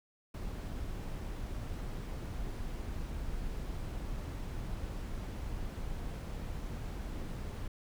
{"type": "noise", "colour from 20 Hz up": "brown", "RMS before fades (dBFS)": -39, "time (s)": [0.34, 7.68], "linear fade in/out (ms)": 5, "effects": []}